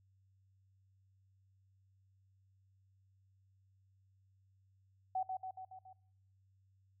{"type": "tone with echo", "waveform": "sine", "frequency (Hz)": 752, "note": "F#5", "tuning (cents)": 28, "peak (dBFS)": -33, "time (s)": [5.15, 5.23], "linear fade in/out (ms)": 5, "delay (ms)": 140, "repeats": 5, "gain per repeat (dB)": -4, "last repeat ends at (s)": 5.93, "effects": ["noise-tail reverb RT60 0.7 s tail -23 dB re dry", "added 96 Hz sine -68 dBFS peak until 7 s"]}